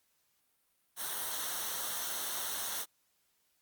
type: noise with comb filter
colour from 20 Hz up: white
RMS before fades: -37 dBFS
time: 0.96-2.86 s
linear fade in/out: 50 ms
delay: 0.41 ms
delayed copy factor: -0.65
effects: white hiss -75 dBFS RMS until 3.61 s + Opus 48 kbps